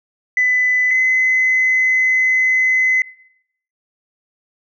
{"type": "tone pair in turn", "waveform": "sine", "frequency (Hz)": [2002, 2035], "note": ["B6", "C7"], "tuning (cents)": [23, -49], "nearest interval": "unison", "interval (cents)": 28, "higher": "second", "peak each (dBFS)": -11, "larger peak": "neither", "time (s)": [[0.37, 0.91], [0.91, 3.02]], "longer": "second", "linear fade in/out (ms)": 2, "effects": ["noise-tail reverb RT60 0.7 s tail -19 dB re dry", "tanh soft clip ceiling -7 dBFS"]}